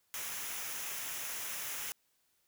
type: noise with comb filter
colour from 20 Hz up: white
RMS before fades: -40 dBFS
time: 0.14-1.92 s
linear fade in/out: 0 ms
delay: 0.23 ms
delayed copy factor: -0.5
effects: white hiss -75 dBFS RMS until 2.47 s